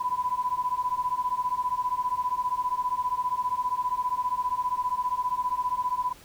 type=beating tone pair; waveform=sine; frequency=990 / 1005 Hz; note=B5 / B5; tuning=+4 / +30 cents; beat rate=15 Hz; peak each=-28 dBFS; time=0-6.13 s; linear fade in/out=10 ms; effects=pink hiss -51 dBFS RMS until 6.24 s